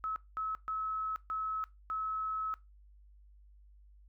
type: tone bursts at uneven times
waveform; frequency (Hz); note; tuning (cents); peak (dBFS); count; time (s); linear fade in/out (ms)
sine; 1292; E6; -35; -33; 5; 0.04-0.16 / 0.37-0.55 / 0.68-1.16 / 1.3-1.64 / 1.9-2.54; 0
effects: noise-tail reverb RT60 0.2 s tail -19 dB re dry + added 50 Hz sine -56 dBFS peak until 4.08 s